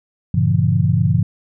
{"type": "chord", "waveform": "sine", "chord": "G diminished seventh", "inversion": "none", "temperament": "just", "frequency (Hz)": [98, 117.6, 141.12, 169.34], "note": ["G2", "Bb2", "Db3", "Fb3"], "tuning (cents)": [0, 16, 31, 47], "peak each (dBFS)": -18, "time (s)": [0.34, 1.23], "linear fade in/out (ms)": 5, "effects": []}